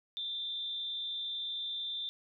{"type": "tone with amplitude modulation", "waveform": "sine", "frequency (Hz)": 3571, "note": "A7", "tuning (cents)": 25, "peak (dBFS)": -33, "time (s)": [0.17, 2.09], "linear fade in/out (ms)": 0, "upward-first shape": "sine", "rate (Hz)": 287, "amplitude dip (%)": 45, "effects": []}